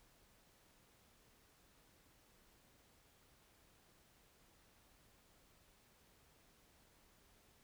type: silence
effects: pink hiss -70 dBFS RMS until 7.63 s